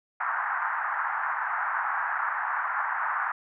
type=band-pass noise; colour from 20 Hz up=white; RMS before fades=-29 dBFS; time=0.2-3.32 s; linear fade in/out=5 ms; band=810 to 1700 Hz; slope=48 dB/octave; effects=none